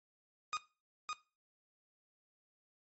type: tone with echo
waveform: sawtooth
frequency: 1235 Hz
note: D#6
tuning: 13 cents flat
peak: -31 dBFS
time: 0.53-0.57 s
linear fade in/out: 0 ms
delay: 560 ms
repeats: 1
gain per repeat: -3 dB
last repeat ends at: 1.13 s
effects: noise-tail reverb RT60 0.3 s tail -17 dB re dry + MP3 32 kbps